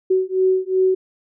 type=beating tone pair; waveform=sine; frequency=373.8 / 376.5 Hz; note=F#4 / F#4; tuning=+18 / +30 cents; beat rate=2.7 Hz; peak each=-18 dBFS; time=0.1-0.95 s; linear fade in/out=10 ms; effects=none